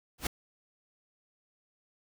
pink noise with exponential growth, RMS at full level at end -25 dBFS, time 0.18-0.27 s, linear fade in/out 5 ms, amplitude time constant 19 ms, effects none

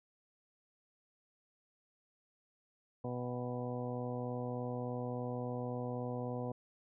harmonic tone with a mistuned harmonic, 123.47 Hz, B2, in tune, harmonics 1 / 2 / 3 / 4 / 5 / 6 / 7 / 8, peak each -41 / -42 / -49 / -42 / -48 / -48 / -55 / -51 dBFS, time 3.04-6.52 s, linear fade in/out 5 ms, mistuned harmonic 7, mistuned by -83 cents, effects none

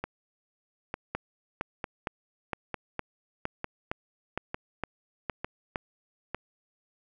two click trains, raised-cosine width 0.5 ms, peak -17 / -15 dBFS, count 8 / 11, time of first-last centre 0.04-6.346 / 1.15-5.758 s, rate 1.11 / 2.17 Hz, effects none

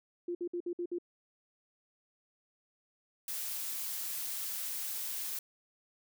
sine tone bursts, 349.2 Hz, F4, in tune, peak -33 dBFS, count 6, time 0.28-0.985 s, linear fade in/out 5 ms, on 70 ms, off 57 ms
blue noise, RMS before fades -38 dBFS, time 3.28-5.39 s, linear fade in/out 2 ms
effects none

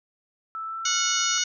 sine tone with pitch glide, 1318.5 to 1354 Hz, E6 to E6, 0 to +46 cents, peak -30 dBFS, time 0.55-1.38 s, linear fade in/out 0 ms, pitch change +46 cents, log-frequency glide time 0.66-0.97 s
harmonic tone, 731 Hz, F#5, 21 cents flat, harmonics 2 / 3 / 4 / 5 / 6 / 7 / 8 / 9, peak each -32 / -34 / -30 / -32 / -32 / -34 / -28 / -28 dBFS, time 0.85-1.44 s, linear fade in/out 5 ms
effects none

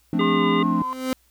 triangle chord, D minor seventh, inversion first, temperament equal, 174.61 / 220 / 261.6 / 293.7 Hz, F3 / A3 / C4 / D4, 0 / 0 / 0 / 0 cents, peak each -23 dBFS, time 0.13-0.82 s, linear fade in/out 2 ms
harmonic tone, 404.8 Hz, G#4, 44 cents flat, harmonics 1 / 3 / 5 / 7 / 9, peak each -23 / -29 / -29 / -33 / -35 dBFS, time 0.19-0.63 s, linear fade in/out 5 ms
sine tone with vibrato, 1046.5 Hz, C6, in tune, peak -24 dBFS, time 0.21-0.93 s, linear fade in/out 0 ms, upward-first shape triangle, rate 2.7 Hz, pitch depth 53 cents each way
30% pulse tone with exponential growth, 258.9 Hz, C4, 18 cents flat, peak -17 dBFS, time 0.62-1.13 s, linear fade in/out 0 ms, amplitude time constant 110 ms
effects added 60 Hz sine -62 dBFS peak until 1.3 s + white hiss -62 dBFS RMS until 1.3 s

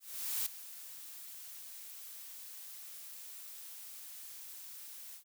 blue noise with ADSR envelope, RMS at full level -34 dBFS, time 0-5.24 s, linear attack 460 ms, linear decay 7 ms, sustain -15 dB, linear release 100 ms, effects none

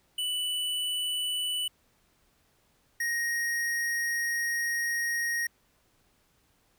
square tone pair in turn, 2973 / 1872.9 Hz, F#7 / A#6, +8 / +8 cents, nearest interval minor sixth, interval 800 cents, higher first, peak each -29 / -28 dBFS, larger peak second, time 0.18-1.68 / 3-5.47 s, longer second, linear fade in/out 5 ms, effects pink hiss -68 dBFS RMS until 6.78 s

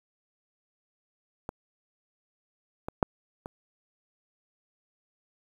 clicks, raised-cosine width 1 ms, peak -20 / -19 / -7 / -23 dBFS, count 4, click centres 1.491 / 2.885 / 3.028 / 3.459 s, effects 8-bit

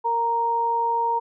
sine tone pair together, 463.1 / 932.3 Hz, A#4 / A#5, -11 / 0 cents, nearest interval octave, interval 1211 cents, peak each -29 / -20 dBFS, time 0.04-1.2 s, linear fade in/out 20 ms, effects none

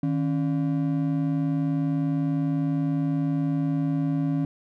triangle ring-modulated tone, 215.9 Hz, A3, 33 cents flat, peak -17 dBFS, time 0.03-4.45 s, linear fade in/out 2 ms, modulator 59.9 Hz, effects none

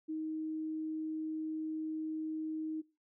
sine tone, 314.1 Hz, D#4, 16 cents sharp, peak -35 dBFS, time 0.08-2.82 s, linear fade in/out 20 ms, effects noise-tail reverb RT60 0.3 s tail -21 dB re dry

